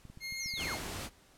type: clicks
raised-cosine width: 5 ms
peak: -37 dBFS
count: 7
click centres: 0.053 / 0.1 / 0.174 / 0.324 / 0.46 / 0.539 / 0.591 s
type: tone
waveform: 25% pulse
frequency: 2138 Hz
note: C7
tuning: 37 cents sharp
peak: -34 dBFS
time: 0.2-0.79 s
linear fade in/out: 50 ms
type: linear sweep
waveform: sine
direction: down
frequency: 7120 to 95 Hz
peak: -39 dBFS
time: 0.36-0.79 s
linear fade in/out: 50 ms
type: noise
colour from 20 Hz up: pink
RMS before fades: -40 dBFS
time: 0.56-1.1 s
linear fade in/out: 50 ms
effects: pink hiss -62 dBFS RMS until 1.37 s + low-pass 12000 Hz 12 dB/octave